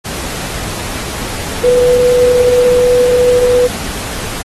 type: tone in noise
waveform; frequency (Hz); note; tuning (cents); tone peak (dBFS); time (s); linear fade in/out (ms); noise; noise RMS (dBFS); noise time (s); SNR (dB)
sine; 493.9; B4; 0; -6; 1.63-3.68; 20; pink; -22; 0.04-4.43; +13
effects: AAC 32 kbps